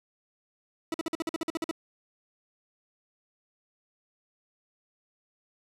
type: tone bursts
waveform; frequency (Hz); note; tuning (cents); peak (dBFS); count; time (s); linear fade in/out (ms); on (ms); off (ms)
40% pulse; 325.2; E4; -23; -27; 12; 0.92-1.712; 2; 22; 48
effects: low-pass 11000 Hz 12 dB/octave + 10-bit